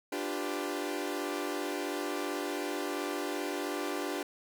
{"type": "chord", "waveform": "sawtooth", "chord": "G dominant seventh", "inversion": "second", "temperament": "equal with one note detuned", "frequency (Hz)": [293.7, 349.2, 392, 499.9], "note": ["D4", "F4", "G4", "B4"], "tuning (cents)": [0, 0, 0, 21], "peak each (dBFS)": [-33, -35, -34, -38], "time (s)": [0.12, 4.23], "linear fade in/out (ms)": 5, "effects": []}